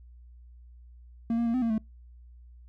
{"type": "tone with pitch steps", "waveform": "triangle", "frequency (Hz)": [230.2, 234.7, 231.1, 255.1, 229.7, 218.7], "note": ["A#3", "A#3", "A#3", "C4", "A#3", "A3"], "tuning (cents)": [-22, 12, -15, -44, -25, -10], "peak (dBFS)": -22, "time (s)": [1.3, 1.78], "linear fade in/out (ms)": 2, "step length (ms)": 80, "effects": ["noise-tail reverb RT60 0.2 s tail -26 dB re dry", "added 60 Hz sine -48 dBFS peak until 2.68 s"]}